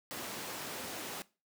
pink high-pass noise, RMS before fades -42 dBFS, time 0.11-1.22 s, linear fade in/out 0 ms, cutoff 220 Hz, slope 12 dB/octave, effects noise-tail reverb RT60 0.3 s tail -20 dB re dry

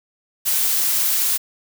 blue noise, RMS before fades -19 dBFS, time 0.45-1.38 s, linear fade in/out 20 ms, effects none

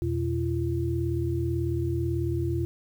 sine tone cluster, 84.6 / 122.8 / 340.8 Hz, E2 / B2 / F4, +45 / -9 / -42 cents, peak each -29 dBFS, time 0.02-2.65 s, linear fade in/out 0 ms, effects 9-bit

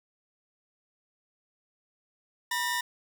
sawtooth tone pair together, 971 / 1815.6 Hz, B5 / A#6, -30 / -46 cents, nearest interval major seventh, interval 1084 cents, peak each -27 dBFS, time 2.51-2.81 s, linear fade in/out 5 ms, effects none

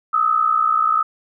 sine tone pair together, 1244.5 / 1304.8 Hz, D#6 / E6, 0 / -18 cents, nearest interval minor second, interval 82 cents, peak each -17 dBFS, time 0.13-1.03 s, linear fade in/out 10 ms, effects none

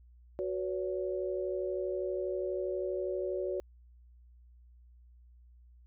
sine chord, F# suspended fourth, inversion none, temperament equal with one note detuned, 370 / 493.9 / 566.3 Hz, F#4 / B4 / C#5, 0 / 0 / +37 cents, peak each -34 / -40 / -36 dBFS, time 0.39-3.6 s, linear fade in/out 0 ms, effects added 60 Hz sine -55 dBFS peak until 5.86 s

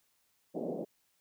white band-pass noise, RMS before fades -37 dBFS, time 0.54-0.85 s, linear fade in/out 20 ms, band 170 to 630 Hz, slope 48 dB/octave, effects white hiss -74 dBFS RMS until 1.2 s

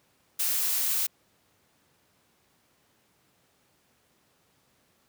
blue noise, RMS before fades -27 dBFS, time 0.39-1.07 s, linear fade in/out 10 ms, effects pink hiss -67 dBFS RMS until 5.08 s + high-pass 100 Hz 12 dB/octave

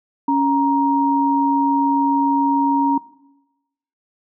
sine tone pair together, 278.1 / 938.7 Hz, C#4 / A#5, +6 / +12 cents, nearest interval octave + major sixth, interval 2106 cents, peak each -17 dBFS, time 0.28-2.98 s, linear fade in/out 5 ms, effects noise-tail reverb RT60 1.0 s tail -20 dB re dry

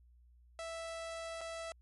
sawtooth tone with dropouts, 659.3 Hz, E5, in tune, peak -37 dBFS, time 0.59-1.72 s, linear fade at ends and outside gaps 1 ms, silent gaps 1.409-1.413 s, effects added 60 Hz sine -60 dBFS peak until 1.81 s + MP3 48 kbps

